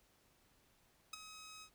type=tone with ADSR envelope; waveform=10% pulse; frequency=1271 Hz; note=D#6; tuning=36 cents sharp; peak=-32 dBFS; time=1.13-1.7 s; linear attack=6 ms; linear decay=12 ms; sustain=-12 dB; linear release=78 ms; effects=pink hiss -72 dBFS RMS until 1.74 s

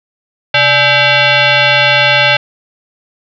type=tone with frequency modulation; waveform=sine; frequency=587 Hz; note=D5; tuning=1 cent flat; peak=-6 dBFS; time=0.54-2.37 s; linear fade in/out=5 ms; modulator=719 Hz; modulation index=4.3; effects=none

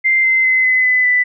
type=tone with pitch steps; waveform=sine; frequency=2089 / 2069 / 2048 / 2028 / 2009 / 1988.9 Hz; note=C7 / C7 / C7 / B6 / B6 / B6; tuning=-3 / -20 / -38 / +45 / +29 / +12 cents; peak=-10 dBFS; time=0.04-1.24 s; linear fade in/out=20 ms; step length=200 ms; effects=none

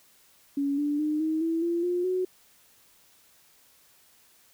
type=tone with pitch steps; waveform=sine; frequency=281.1 / 292.2 / 303.7 / 315.7 / 328.2 / 341.1 / 354.6 / 368.6 Hz; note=C#4 / D4 / D#4 / D#4 / E4 / F4 / F4 / F#4; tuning=+24 / -9 / -42 / +25 / -8 / -41 / +26 / -7 cents; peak=-24 dBFS; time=0.57-2.25 s; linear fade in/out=5 ms; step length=210 ms; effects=white hiss -60 dBFS RMS until 4.53 s

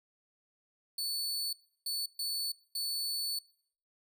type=tone bursts at uneven times; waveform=sawtooth; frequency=4461 Hz; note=C#8; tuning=10 cents sharp; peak=-30 dBFS; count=4; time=0.98-1.53 / 1.86-2.06 / 2.19-2.52 / 2.75-3.39 s; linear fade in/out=5 ms; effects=noise-tail reverb RT60 0.6 s tail -21 dB re dry

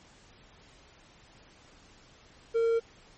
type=tone; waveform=triangle; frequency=458.8 Hz; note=A#4; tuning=28 cents flat; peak=-21 dBFS; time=2.54-2.8 s; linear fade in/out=20 ms; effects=pink hiss -57 dBFS RMS until 3.17 s + MP3 32 kbps

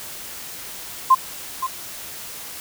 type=tone with echo; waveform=sine; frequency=1046.5 Hz; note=C6; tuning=in tune; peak=-8 dBFS; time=1.1-1.15 s; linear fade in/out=10 ms; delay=520 ms; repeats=1; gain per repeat=-12 dB; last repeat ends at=1.67 s; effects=white hiss -35 dBFS RMS until 2.6 s

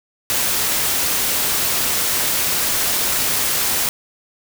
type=noise; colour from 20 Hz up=white; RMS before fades=-19 dBFS; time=0.3-3.89 s; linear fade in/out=0 ms; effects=none

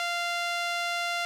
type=tone with band-pass filter; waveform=sawtooth; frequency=694 Hz; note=F5; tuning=11 cents flat; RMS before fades=-30 dBFS; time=0-1.25 s; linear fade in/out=0 ms; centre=2600 Hz; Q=0.69; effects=none

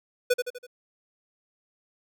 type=tone with echo; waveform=square; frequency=493.9 Hz; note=B4; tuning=in tune; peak=-19 dBFS; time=0.3-0.34 s; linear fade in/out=10 ms; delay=82 ms; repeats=4; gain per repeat=-6 dB; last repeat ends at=0.668 s; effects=none

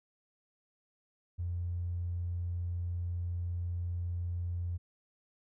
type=tone with tanh clipping; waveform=triangle; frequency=87.31 Hz; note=F2; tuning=in tune; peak=-32 dBFS; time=1.38-4.78 s; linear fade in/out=20 ms; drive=2 dB; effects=none

